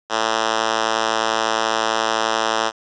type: tone with high-pass filter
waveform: 5% pulse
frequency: 111.5 Hz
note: A2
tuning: 23 cents sharp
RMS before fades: -20 dBFS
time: 0.09-2.72 s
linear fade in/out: 50 ms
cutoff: 440 Hz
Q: 0.54
effects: resampled to 16000 Hz + 7-bit